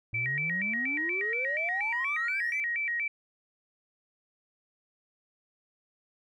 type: exponential sweep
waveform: triangle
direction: up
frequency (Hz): 109.3 to 2093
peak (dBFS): -34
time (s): 0.13-2.6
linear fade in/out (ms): 0
type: tone with vibrato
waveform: sine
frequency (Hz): 2093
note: C7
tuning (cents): 0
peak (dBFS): -28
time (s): 0.14-3.08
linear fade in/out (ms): 5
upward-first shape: square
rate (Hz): 4.2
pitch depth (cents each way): 180
effects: none